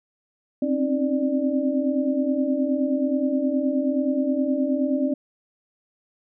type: tone cluster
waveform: sine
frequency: 259.5 / 269 / 311.4 / 591 Hz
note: C4 / C4 / D#4 / D5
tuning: -14 / +48 / +2 / +11 cents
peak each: -28 / -22 / -29 / -27 dBFS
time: 0.62-5.14 s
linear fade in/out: 5 ms
effects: none